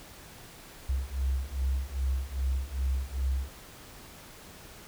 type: beating tone pair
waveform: sine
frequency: 64.8 / 67.3 Hz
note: C2 / C2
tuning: -16 / +49 cents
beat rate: 2.5 Hz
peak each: -31 / -30 dBFS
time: 0.89-3.49 s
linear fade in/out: 5 ms
effects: pink hiss -49 dBFS RMS until 4.87 s